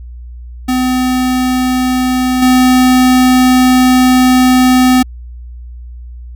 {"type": "tone with level steps", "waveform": "square", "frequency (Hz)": 254.4, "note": "C4", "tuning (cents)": -48, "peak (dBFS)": [-11, -6], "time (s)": [0.68, 5.03], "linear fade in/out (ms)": 10, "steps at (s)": 2.42, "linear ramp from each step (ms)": 5, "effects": ["added 60 Hz sine -26 dBFS peak until 6.35 s"]}